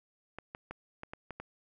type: clicks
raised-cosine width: 0.5 ms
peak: -26 dBFS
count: 7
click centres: 0.386 / 0.549 / 0.71 / 1.034 / 1.135 / 1.307 / 1.4 s
effects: none